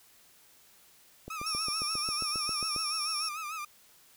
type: click train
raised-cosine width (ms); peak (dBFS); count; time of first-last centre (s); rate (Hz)
2; -28; 12; 1.28-2.762; 7.42
type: tone with vibrato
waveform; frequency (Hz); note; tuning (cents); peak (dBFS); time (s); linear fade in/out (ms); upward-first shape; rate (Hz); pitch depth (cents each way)
30% pulse; 1244.5; D#6; 0; -33; 1.3-3.65; 5; sine; 6.8; 90
type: tone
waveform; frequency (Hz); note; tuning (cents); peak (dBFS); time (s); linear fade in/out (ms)
35% pulse; 5470; F8; -37; -29; 1.46-3.29; 5
effects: white hiss -60 dBFS RMS until 4.16 s